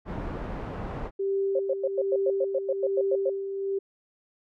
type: low-pass noise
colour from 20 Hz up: pink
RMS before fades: -34 dBFS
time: 0.05-1.11 s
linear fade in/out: 50 ms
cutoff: 1100 Hz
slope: 12 dB/octave
type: tone with tremolo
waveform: sine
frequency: 392 Hz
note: G4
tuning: in tune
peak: -23 dBFS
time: 1.19-3.79 s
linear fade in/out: 10 ms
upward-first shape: sine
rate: 1.2 Hz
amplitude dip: 55%
type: tone bursts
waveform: sine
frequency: 536 Hz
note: C5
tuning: 42 cents sharp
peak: -22 dBFS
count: 13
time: 1.55-3.297 s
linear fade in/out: 5 ms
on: 43 ms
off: 99 ms
effects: none